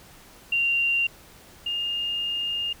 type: tone pair in turn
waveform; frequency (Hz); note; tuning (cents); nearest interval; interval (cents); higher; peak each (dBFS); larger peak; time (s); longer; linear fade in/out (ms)
sine; 2771 / 2824; F7 / F7; -14 / +19; unison; 33; second; -20 / -25; first; 0.52-1.07 / 1.66-2.73; second; 5
effects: pink hiss -50 dBFS RMS until 2.8 s